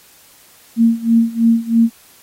sine tone with tremolo, 229.6 Hz, A#3, 26 cents flat, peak -7 dBFS, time 0.76-1.9 s, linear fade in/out 50 ms, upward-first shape sine, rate 3.1 Hz, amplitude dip 90%, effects white hiss -47 dBFS RMS until 2.22 s + AAC 48 kbps

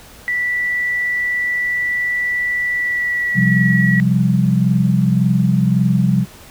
sine tone with pitch glide, 1963 to 1928.2 Hz, B6 to B6, -11 to -42 cents, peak -16 dBFS, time 0.28-4 s, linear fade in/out 0 ms, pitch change -31 cents, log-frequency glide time 2.72-3.66 s
sine chord, C suspended fourth, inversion none, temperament just, 130.81 / 174.42 / 196.22 Hz, C3 / F3 / G3, 0 / -2 / +2 cents, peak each -16 dBFS, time 3.34-6.26 s, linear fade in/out 50 ms
effects pink hiss -41 dBFS RMS until 6.5 s

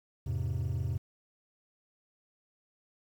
triangle chord, E augmented, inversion none, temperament equal with one note detuned, 83.8 / 103.83 / 130.81 Hz, E2 / G#2 / B#2, +29 / 0 / 0 cents, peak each -32 dBFS, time 0.26-0.98 s, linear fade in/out 10 ms, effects tanh soft clip ceiling -22 dBFS + 10-bit

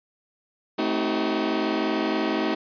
sawtooth chord, A diminished seventh, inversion none, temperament just, 220 / 264 / 316.8 / 380.2 Hz, A3 / C4 / Eb4 / Gb4, 0 / +16 / +31 / +47 cents, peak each -25 / -26 / -22 / -25 dBFS, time 0.78-2.55 s, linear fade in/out 10 ms, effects resampled to 11025 Hz

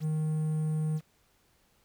triangle tone with quantisation, 155.56 Hz, D#3, in tune, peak -25 dBFS, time 0-1.01 s, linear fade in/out 50 ms, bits 9, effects pink hiss -68 dBFS RMS until 1.84 s

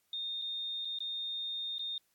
sine tone with dropouts, 3660 Hz, A#7, 32 cents flat, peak -35 dBFS, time 0.13-1.98 s, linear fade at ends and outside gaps 2 ms, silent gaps 0.416-0.42 / 0.849-0.853 / 0.988-1.004 / 1.783-1.793 s, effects white hiss -75 dBFS RMS until 2.14 s + AAC 64 kbps

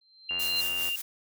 sine tone with exponential growth, 4128 Hz, C8, 24 cents flat, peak -25 dBFS, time 0.01-0.61 s, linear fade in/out 5 ms, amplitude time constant 130 ms
sine tone, 2794 Hz, F7, in tune, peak -28 dBFS, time 0.29-0.96 s, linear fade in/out 5 ms
click train, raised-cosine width 0.5 ms, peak -28 dBFS, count 52, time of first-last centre 0.31-0.889 s, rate 88.1 Hz
blue noise with tremolo, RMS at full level -33 dBFS, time 0.39-1.02 s, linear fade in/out 10 ms, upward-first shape sine, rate 5 Hz, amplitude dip 60%
effects none

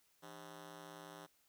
10% pulse ring-modulated tone, 234.4 Hz, A#3, 10 cents sharp, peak -40 dBFS, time 0.22-1.27 s, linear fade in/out 20 ms, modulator 67.4 Hz, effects white hiss -74 dBFS RMS until 1.48 s

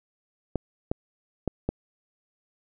clicks, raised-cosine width 2 ms, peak -12 dBFS, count 4, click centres 0.557 / 0.915 / 1.477 / 1.69 s, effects none

